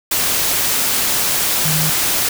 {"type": "tone in noise", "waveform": "sine", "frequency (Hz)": 155.56, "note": "D#3", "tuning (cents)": 0, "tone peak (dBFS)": -19, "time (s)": [1.65, 1.9], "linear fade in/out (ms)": 5, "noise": "white", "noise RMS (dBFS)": -17, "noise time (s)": [0.11, 2.29], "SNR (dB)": -5, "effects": []}